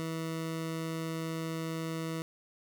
20% pulse tone, 162.3 Hz, E3, 27 cents flat, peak -29 dBFS, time 0-2.22 s, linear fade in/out 0 ms, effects none

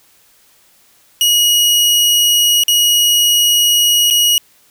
sawtooth tone with dropouts, 2900 Hz, F#7, 35 cents flat, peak -6 dBFS, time 1.21-4.38 s, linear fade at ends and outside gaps 1 ms, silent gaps 2.636-2.681 / 4.102-4.108 s, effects white hiss -51 dBFS RMS until 4.7 s

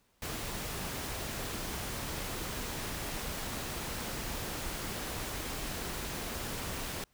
pink noise, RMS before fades -38 dBFS, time 0.22-7.04 s, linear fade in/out 2 ms, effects pink hiss -71 dBFS RMS until 7.13 s

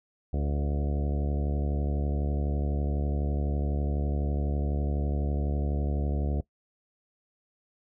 harmonic tone with a mistuned harmonic, 72 Hz, D2, 34 cents flat, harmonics 1 / 2 / 3 / 4 / 5 / 6 / 7 / 8 / 9 / 10, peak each -27 / -33 / -37 / -39 / -41 / -43 / -44 / -45 / -46 / -47 dBFS, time 0.33-6.41 s, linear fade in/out 5 ms, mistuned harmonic 7, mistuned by -18 cents, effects noise-tail reverb RT60 0.1 s tail -20 dB re dry

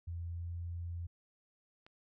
sine tone with pitch glide, 85.1 to 85.84 Hz, F2 to F2, -44 to -29 cents, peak -38 dBFS, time 0.07-1.07 s, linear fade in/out 10 ms, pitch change +15 cents, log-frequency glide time 0.29-0.48 s
click, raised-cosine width 0.3 ms, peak -40 dBFS, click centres 1.865 s
effects none

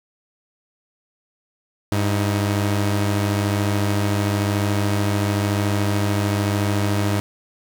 sawtooth tone pair together, 101 / 316.6 Hz, G#2 / D#4, -48 / +30 cents, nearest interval octave + minor sixth, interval 1978 cents, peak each -15 / -22 dBFS, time 1.92-7.2 s, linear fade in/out 0 ms, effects 8-bit

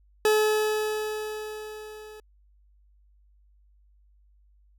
40% pulse tone with level ramp, 428.5 Hz, A4, 46 cents flat, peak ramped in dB -17 to -42 dBFS, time 0.25-2.2 s, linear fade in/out 2 ms, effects added 50 Hz sine -57 dBFS peak until 4.78 s

